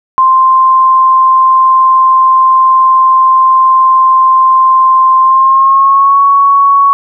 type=tone with pitch glide; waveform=sine; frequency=1046.5 to 1115.2 Hz; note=C6 to C#6; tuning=0 to +10 cents; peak=-3 dBFS; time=0.18-6.93 s; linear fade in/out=0 ms; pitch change=+110 cents; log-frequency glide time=5.21-6.21 s; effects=none